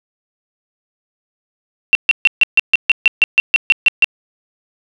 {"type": "tone bursts", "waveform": "sine", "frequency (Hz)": 2718, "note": "F7", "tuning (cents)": -48, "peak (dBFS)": -5, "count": 14, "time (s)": [1.93, 4.044], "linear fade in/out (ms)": 0, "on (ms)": 21, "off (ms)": 140, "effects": []}